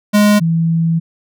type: tone pair in turn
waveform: square / sine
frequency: 207.7 / 164.85 Hz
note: G#3 / E3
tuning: 0 / 0 cents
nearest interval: major third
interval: 400 cents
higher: first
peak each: -8 / -11 dBFS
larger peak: first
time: 0.13-0.4 / 0.4-1 s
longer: second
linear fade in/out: 20 ms
effects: none